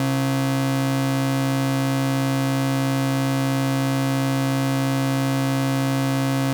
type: ring-modulated tone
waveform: 45% pulse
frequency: 201.6 Hz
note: G3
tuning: 49 cents sharp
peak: -16 dBFS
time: 0-6.53 s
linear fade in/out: 0 ms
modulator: 69.3 Hz
effects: none